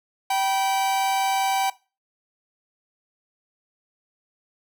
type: tone pair together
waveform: 45% pulse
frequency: 775 / 975.1 Hz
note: G5 / B5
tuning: -20 / -22 cents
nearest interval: major third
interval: 398 cents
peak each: -21 / -30 dBFS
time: 0.3-1.7 s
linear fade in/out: 5 ms
effects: noise-tail reverb RT60 0.3 s tail -19 dB re dry